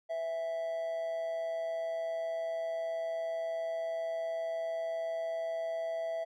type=tone with amplitude modulation; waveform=triangle; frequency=659.3 Hz; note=E5; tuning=in tune; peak=-29 dBFS; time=0.09-6.25 s; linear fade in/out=20 ms; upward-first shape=sine; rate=158 Hz; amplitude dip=40%; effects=none